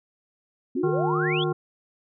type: exponential sweep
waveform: sine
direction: up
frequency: 240.7 to 3523 Hz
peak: -26 dBFS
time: 0.75-1.44 s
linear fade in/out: 5 ms
type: tone with vibrato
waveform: sine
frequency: 360 Hz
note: F#4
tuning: 47 cents flat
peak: -25 dBFS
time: 0.76-1.53 s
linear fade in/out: 10 ms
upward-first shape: sine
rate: 2.2 Hz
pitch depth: 12 cents each way
type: harmonic tone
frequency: 153.5 Hz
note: D#3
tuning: 23 cents flat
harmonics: 1 / 3 / 5 / 7 / 9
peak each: -27 / -32 / -34 / -35 / -37 dBFS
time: 0.83-1.53 s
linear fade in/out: 10 ms
effects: none